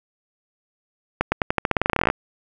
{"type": "accelerating click train", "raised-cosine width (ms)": 0.5, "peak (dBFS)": -3, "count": 20, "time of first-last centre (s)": [1.21, 2.101], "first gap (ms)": 110, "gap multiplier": 0.89, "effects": []}